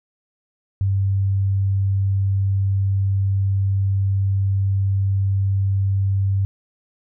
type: tone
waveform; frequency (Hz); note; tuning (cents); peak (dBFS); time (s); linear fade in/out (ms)
sine; 97.7; G2; -5; -16; 0.81-6.45; 0
effects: none